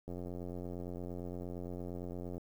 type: click train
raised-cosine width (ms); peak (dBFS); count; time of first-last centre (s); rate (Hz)
2; -30; 205; 0.08-2.38; 88.7
effects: 10-bit